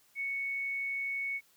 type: tone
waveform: sine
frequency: 2217 Hz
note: C#7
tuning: in tune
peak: -32 dBFS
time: 0.15-1.41 s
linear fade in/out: 50 ms
effects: white hiss -66 dBFS RMS until 1.56 s